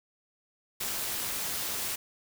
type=noise with amplitude modulation; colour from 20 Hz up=white; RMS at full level=-31 dBFS; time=0.8-1.96 s; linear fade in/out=10 ms; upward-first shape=sine; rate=211 Hz; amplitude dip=50%; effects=none